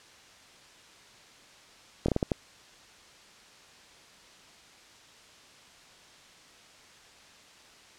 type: slowing click train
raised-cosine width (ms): 2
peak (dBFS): -12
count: 6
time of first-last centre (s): 2.06-2.318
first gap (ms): 24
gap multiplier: 1.39
effects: white hiss -54 dBFS RMS until 7.98 s + low-pass 6000 Hz 12 dB/octave